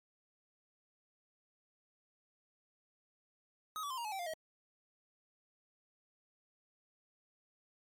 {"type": "tone with pitch steps", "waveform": "square", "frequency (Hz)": [1264, 1145.8, 1038.6, 941.5, 853.4, 773.6, 701.2, 635.7], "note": ["D#6", "D6", "C6", "A#5", "G#5", "G5", "F5", "D#5"], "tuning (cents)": [27, -43, -13, 17, 47, -23, 7, 37], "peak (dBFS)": -39, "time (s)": [3.76, 4.336], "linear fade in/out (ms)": 0, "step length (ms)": 72, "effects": ["MP3 64 kbps"]}